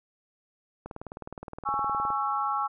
click train, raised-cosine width 1 ms, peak -24 dBFS, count 25, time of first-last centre 0.86-2.104 s, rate 19.3 Hz
sine chord, C# minor, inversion second, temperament just, 831.5 / 1108.7 / 1330.5 Hz, G#5 / C#6 / E6, +2 / 0 / +16 cents, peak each -30 dBFS, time 1.65-2.68 s, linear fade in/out 20 ms
effects none

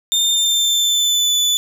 30% pulse tone with pitch glide, 3613 to 3484 Hz, A7 to A7, +45 to -18 cents, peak -11 dBFS, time 0.12-1.57 s, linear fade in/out 0 ms, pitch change -63 cents, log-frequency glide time 0.3-1.34 s, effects none

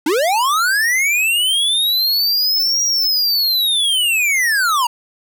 square linear two-way sweep, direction up then down, 276.6 to 5740 to 916 Hz, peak -14 dBFS, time 0.06-4.87 s, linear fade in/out 5 ms, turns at 2.84 s, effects none

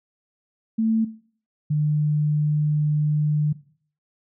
sine tone pair in turn, 222.8 / 150.13 Hz, A3 / D3, +22 / +38 cents, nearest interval perfect fifth, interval 684 cents, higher first, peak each -18 dBFS, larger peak neither, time 0.78-1.05 / 1.7-3.53 s, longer second, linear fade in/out 10 ms, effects noise-tail reverb RT60 0.5 s tail -17 dB re dry

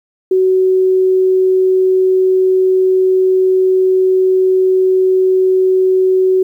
sine tone, 374.5 Hz, F#4, 21 cents sharp, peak -8 dBFS, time 0.31-6.43 s, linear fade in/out 5 ms, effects 8-bit

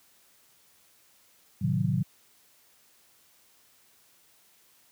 sine chord, A diminished seventh, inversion none, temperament equal, 110 / 130.81 / 155.56 / 185 Hz, A2 / C3 / Eb3 / Gb3, 0 / 0 / 0 / 0 cents, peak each -30 / -29 / -29 / -29 dBFS, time 1.61-2.03 s, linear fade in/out 10 ms, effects white hiss -62 dBFS RMS until 4.91 s + high-pass 60 Hz 12 dB/octave

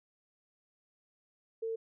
sine tone, 450.4 Hz, A4, 40 cents sharp, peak -33 dBFS, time 1.62-1.76 s, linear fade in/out 10 ms, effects none

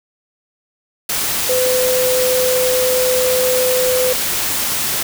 sine tone in noise, 507 Hz, B4, 45 cents sharp, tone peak -14 dBFS, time 1.49-4.13 s, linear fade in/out 5 ms, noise white, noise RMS -19 dBFS, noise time 1.09-5.03 s, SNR +2 dB, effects none

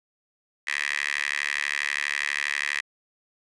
10% pulse tone with high-pass filter, 72.3 Hz, D2, 27 cents flat, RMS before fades -28 dBFS, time 0.67-2.81 s, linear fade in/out 5 ms, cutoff 2000 Hz, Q 5.7, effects resampled to 22050 Hz

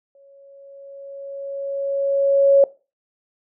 sine tone with exponential growth, 554.4 Hz, C#5, in tune, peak -8 dBFS, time 0.15-2.64 s, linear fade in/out 2 ms, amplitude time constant 540 ms, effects noise-tail reverb RT60 0.3 s tail -19 dB re dry

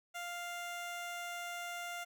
15% pulse tone, 698.5 Hz, F5, in tune, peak -34 dBFS, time 0.14-2.05 s, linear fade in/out 20 ms, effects none

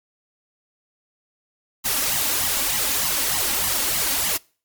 white noise with flanger, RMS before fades -22 dBFS, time 1.84-4.38 s, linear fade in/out 20 ms, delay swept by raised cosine 0.97 to 3.67 ms, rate 3.3 Hz, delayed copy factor +0.85, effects noise-tail reverb RT60 0.4 s tail -25 dB re dry + MP3 96 kbps

